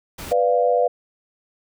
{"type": "noise", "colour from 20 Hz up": "pink", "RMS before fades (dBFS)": -34, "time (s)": [0.18, 0.33], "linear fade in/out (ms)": 10}
{"type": "chord", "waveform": "sine", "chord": "B diminished", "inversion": "none", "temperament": "equal", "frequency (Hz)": [493.9, 587.3, 698.5], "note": ["B4", "D5", "F5"], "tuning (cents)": [0, 0, 0], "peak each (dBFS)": [-18, -21, -20], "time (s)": [0.31, 0.88], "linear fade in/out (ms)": 10}
{"effects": []}